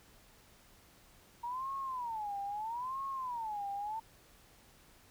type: tone with vibrato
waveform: sine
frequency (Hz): 932.3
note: A#5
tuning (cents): 0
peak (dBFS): -36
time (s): 1.43-4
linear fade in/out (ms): 10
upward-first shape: sine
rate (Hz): 0.77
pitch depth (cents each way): 270
effects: pink hiss -62 dBFS RMS until 5.1 s